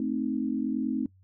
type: chord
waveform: sine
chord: A diminished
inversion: none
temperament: equal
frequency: 220 / 261.6 / 311.1 Hz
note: A3 / C4 / Eb4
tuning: 0 / 0 / 0 cents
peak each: -31 / -29 / -32 dBFS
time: 0-1.06 s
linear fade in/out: 2 ms
effects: noise-tail reverb RT60 0.1 s tail -21 dB re dry + added 94 Hz sine -56 dBFS peak until 1.23 s